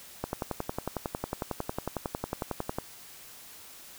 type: click train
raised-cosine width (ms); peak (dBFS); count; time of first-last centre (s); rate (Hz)
1; -16; 29; 0.24-2.785; 11
effects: white hiss -49 dBFS RMS until 3.98 s